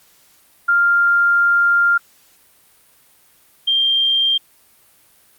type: tone pair in turn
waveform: sine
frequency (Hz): 1396.9 / 3182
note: F6 / G7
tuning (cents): 0 / +25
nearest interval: octave + major second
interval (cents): 1425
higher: second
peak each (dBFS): -11 / -13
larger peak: first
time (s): 0.68-1.98 / 3.67-4.38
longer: first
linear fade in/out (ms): 10
effects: white hiss -53 dBFS RMS until 5.38 s + Opus 48 kbps